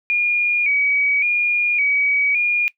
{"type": "tone with vibrato", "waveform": "sine", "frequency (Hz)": 2346, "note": "D7", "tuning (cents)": -2, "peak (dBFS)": -15, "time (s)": [0.1, 2.68], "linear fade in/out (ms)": 0, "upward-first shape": "square", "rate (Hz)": 0.89, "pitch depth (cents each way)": 58, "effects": ["noise-tail reverb RT60 0.1 s tail -19 dB re dry"]}